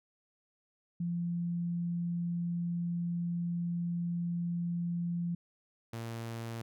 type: tone pair in turn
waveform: sine / sawtooth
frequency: 172.3 / 115 Hz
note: F3 / A#2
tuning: -23 / -23 cents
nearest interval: perfect fifth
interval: 700 cents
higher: first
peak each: -31 / -34 dBFS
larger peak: first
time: 1-5.35 / 5.93-6.62 s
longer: first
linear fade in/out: 5 ms
effects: none